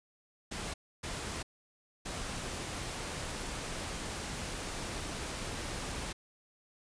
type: noise bursts at uneven times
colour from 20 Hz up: pink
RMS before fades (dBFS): -39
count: 3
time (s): 0.51-0.74 / 1.03-1.43 / 2.05-6.13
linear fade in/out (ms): 10
effects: resampled to 22050 Hz